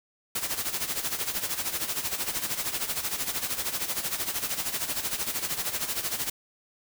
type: noise with tremolo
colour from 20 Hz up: white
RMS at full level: -28 dBFS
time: 0.35-6.3 s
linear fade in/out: 5 ms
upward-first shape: sine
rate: 13 Hz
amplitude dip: 70%
effects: none